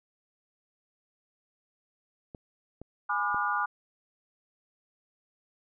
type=clicks; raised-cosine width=2 ms; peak=-29 dBFS; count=3; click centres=2.348 / 2.816 / 3.345 s
type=chord; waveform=sine; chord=G# diminished seventh; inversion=none; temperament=just; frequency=830.6 / 996.7 / 1196.1 / 1435.3 Hz; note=G#5 / B5 / D6 / F6; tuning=0 / +16 / +31 / +47 cents; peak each=-33 / -34 / -30 / -31 dBFS; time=3.09-3.66 s; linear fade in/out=10 ms
effects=none